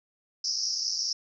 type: band-pass noise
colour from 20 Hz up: pink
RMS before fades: -30 dBFS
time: 0.44-1.13 s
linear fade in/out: 5 ms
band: 5000 to 5700 Hz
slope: 96 dB/octave
effects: none